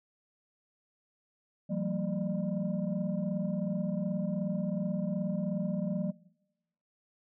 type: tone cluster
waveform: sine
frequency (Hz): 169.3 / 192 / 228.3 / 601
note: E3 / G3 / A#3 / D5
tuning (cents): +46 / -36 / -36 / +40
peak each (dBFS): -34 / -32 / -36 / -38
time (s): 1.69-6.12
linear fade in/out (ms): 20
effects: noise-tail reverb RT60 0.9 s tail -22 dB re dry + tanh soft clip ceiling -23 dBFS